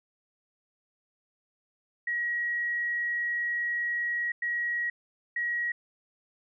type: tone bursts at uneven times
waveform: sine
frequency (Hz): 1905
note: A#6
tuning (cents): +37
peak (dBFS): -27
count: 3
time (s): 2.07-4.32 / 4.42-4.9 / 5.36-5.72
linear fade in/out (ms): 5
effects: none